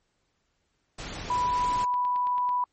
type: noise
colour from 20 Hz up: pink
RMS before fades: -37 dBFS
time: 0.98-1.85 s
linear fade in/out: 10 ms
type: tone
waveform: sine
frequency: 987.8 Hz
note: B5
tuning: in tune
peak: -23 dBFS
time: 1.3-2.64 s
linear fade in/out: 2 ms
type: click train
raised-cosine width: 0.3 ms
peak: -29 dBFS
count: 10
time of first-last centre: 1.5-2.491 s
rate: 9.08 Hz
effects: pink hiss -74 dBFS RMS until 2.72 s + MP3 32 kbps